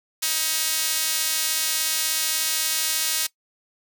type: tone with high-pass filter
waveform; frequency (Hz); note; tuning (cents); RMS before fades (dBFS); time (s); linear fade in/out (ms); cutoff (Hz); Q
sawtooth; 316.6; D#4; +30; -24; 0.22-3.27; 10; 4200; 0.55
effects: noise-tail reverb RT60 0.1 s tail -20 dB re dry